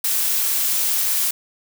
blue noise, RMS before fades -20 dBFS, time 0.04-1.31 s, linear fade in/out 5 ms, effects none

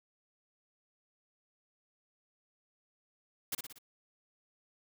white noise with echo, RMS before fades -35 dBFS, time 3.52-3.55 s, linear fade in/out 5 ms, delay 59 ms, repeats 4, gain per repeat -5 dB, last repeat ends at 3.786 s, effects none

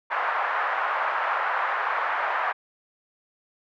white band-pass noise, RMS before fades -26 dBFS, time 0.1-2.53 s, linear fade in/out 20 ms, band 690 to 1600 Hz, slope 24 dB/octave, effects none

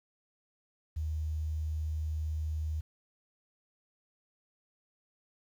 sine tone with quantisation, 77.78 Hz, D#2, in tune, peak -31 dBFS, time 0.96-2.81 s, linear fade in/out 10 ms, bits 10, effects none

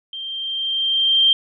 sine tone with level ramp, 3163 Hz, G7, 15 cents sharp, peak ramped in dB -28 to -10 dBFS, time 0.13-1.33 s, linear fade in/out 2 ms, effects none

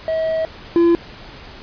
triangle tone pair in turn, 642 / 340.1 Hz, E5 / F4, -46 / -46 cents, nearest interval major seventh, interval 1100 cents, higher first, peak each -15 / -8 dBFS, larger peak second, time 0.08-0.45 / 0.76-0.95 s, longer first, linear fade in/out 0 ms, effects pink hiss -38 dBFS RMS until 1.62 s + resampled to 11025 Hz

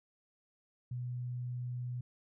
sine tone, 123.47 Hz, B2, in tune, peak -36 dBFS, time 0.91-2.01 s, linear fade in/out 5 ms, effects none

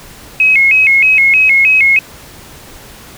sine tone with vibrato, 2349 Hz, D7, in tune, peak -5 dBFS, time 0.4-1.99 s, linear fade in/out 2 ms, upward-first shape square, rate 3.2 Hz, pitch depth 140 cents each way, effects pink hiss -35 dBFS RMS until 3.17 s

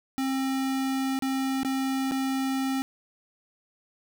square tone with dropouts, 266.5 Hz, C4, 32 cents sharp, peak -26 dBFS, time 0.18-2.82 s, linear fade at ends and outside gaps 0 ms, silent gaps 1.19-1.223 / 1.632-1.648 / 2.112-2.119 s, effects none

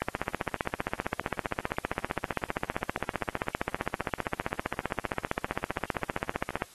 click train, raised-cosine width 0.5 ms, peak -13 dBFS, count 102, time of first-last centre 0.02-6.621 s, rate 15.3 Hz, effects white hiss -54 dBFS RMS until 6.74 s + AAC 32 kbps

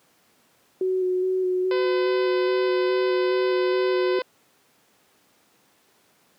sine tone with vibrato, 370 Hz, F#4, in tune, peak -20 dBFS, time 0.81-4.19 s, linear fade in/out 2 ms, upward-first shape square, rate 2.4 Hz, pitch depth 15 cents each way
harmonic tone, 507 Hz, B4, 45 cents sharp, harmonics 1 / 2 / 3 / 4 / 5 / 6 / 7 / 8 / 9 / 10, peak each -26 / -32 / -36 / -38 / -40 / -42 / -43 / -44 / -45 / -46 dBFS, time 1.71-4.22 s, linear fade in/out 2 ms
effects pink hiss -61 dBFS RMS until 6.38 s + high-pass 200 Hz 12 dB/octave

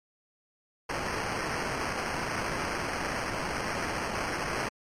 white noise with sample-and-hold, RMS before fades -32 dBFS, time 0.89-4.69 s, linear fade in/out 10 ms, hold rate 3675 Hz, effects low-pass 8000 Hz 12 dB/octave + MP3 64 kbps

